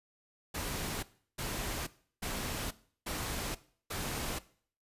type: noise bursts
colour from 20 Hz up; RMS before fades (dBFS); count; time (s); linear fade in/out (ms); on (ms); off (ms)
pink; -37; 5; 0.54-4.39; 10; 490; 350
effects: noise-tail reverb RT60 0.5 s tail -18 dB re dry + resampled to 32000 Hz